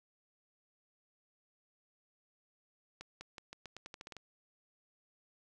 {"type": "accelerating click train", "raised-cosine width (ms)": 0.2, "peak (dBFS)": -29, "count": 12, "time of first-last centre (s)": [3.01, 4.167], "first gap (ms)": 200, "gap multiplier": 0.86, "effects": []}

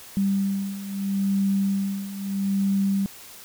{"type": "beating tone pair", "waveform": "sine", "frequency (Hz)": [196, 196.77], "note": ["G3", "G3"], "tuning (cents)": [0, 7], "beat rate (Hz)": 0.77, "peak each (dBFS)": [-27, -23], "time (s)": [0.17, 3.06], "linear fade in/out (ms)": 0, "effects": ["white hiss -44 dBFS RMS until 3.44 s"]}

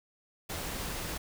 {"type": "noise", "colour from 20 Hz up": "pink", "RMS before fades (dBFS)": -37, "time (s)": [0.49, 1.18], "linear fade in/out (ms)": 10, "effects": []}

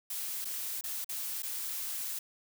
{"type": "noise with dropouts", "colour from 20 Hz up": "blue", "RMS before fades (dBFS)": -37, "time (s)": [0.1, 2.19], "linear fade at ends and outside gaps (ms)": 5, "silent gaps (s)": [[0.446, 0.452], [0.811, 0.838], [1.045, 1.091], [1.423, 1.431]], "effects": []}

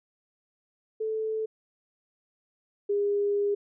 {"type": "tone pair in turn", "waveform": "sine", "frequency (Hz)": [438.2, 406.9], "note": ["A4", "G#4"], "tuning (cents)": [-7, -35], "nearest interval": "minor second", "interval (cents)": 128, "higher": "first", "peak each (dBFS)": [-27, -23], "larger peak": "second", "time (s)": [[1, 1.46], [2.89, 3.55]], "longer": "second", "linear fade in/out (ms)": 10, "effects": []}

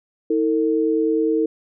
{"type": "tone pair together", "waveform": "sine", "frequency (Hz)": [320.1, 449.8], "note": ["D#4", "A4"], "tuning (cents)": [49, 38], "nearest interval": "tritone", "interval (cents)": 589, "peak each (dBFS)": -19, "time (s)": [0.3, 1.46], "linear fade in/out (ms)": 5, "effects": []}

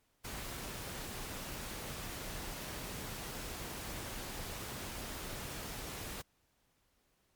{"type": "noise", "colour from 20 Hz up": "pink", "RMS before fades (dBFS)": -43, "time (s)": [0.24, 6.22], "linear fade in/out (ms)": 10, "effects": ["pink hiss -75 dBFS RMS until 7.35 s", "MP3 96 kbps"]}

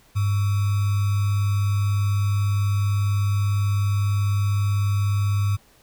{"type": "tone with sample-and-hold", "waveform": "sine", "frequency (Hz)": 100.9, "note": "G#2", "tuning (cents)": -49, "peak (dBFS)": -18, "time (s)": [0.15, 5.57], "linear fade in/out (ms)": 20, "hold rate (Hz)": 1225, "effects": ["pink hiss -56 dBFS RMS until 5.82 s"]}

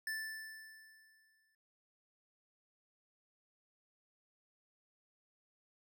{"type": "tone with exponential decay", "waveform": "square", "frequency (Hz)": 1760, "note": "A6", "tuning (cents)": 0, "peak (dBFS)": -37, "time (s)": [0.07, 1.55], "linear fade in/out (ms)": 2, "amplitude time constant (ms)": 320, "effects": []}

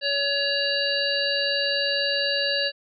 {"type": "harmonic tone with a mistuned harmonic", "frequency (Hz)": 563, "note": "C#5", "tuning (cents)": 27, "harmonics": [1, 3, 5, 7, 8], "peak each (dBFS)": [-28, -28, -28, -28, -28], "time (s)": [0.01, 2.72], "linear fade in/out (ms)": 50, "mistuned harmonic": 8, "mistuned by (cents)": 33, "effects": []}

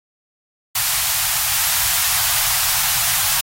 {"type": "band-stop noise", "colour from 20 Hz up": "white", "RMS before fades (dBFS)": -18, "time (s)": [0.75, 3.41], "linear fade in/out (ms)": 5, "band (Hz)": [150, 690], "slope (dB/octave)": 48, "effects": ["AAC 48 kbps"]}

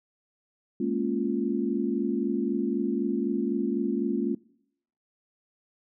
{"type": "chord", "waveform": "sine", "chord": "Bb minor seventh", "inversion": "third", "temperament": "equal with one note detuned", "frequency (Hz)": [209.2, 233.1, 277.2, 349.2], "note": ["Ab3", "Bb3", "Db4", "F4"], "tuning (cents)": [13, 0, 0, 0], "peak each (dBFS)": -30, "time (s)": [0.8, 4.35], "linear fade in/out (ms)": 5, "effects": ["noise-tail reverb RT60 0.7 s tail -22 dB re dry"]}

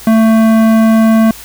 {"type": "tone with tanh clipping", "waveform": "sine", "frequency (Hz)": 222.7, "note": "A3", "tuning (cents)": 21, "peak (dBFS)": -7, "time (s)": [0.07, 1.31], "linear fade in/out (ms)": 2, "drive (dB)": 16, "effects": ["added 56 Hz sine -39 dBFS peak until 1.44 s", "white hiss -32 dBFS RMS until 1.44 s"]}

